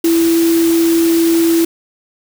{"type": "tone in noise", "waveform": "sine", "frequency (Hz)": 332.4, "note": "E4", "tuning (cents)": 15, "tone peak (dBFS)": -9, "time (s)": [0.04, 1.65], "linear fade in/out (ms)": 5, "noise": "white", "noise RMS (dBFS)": -23, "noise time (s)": [0.04, 1.65], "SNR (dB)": 11, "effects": []}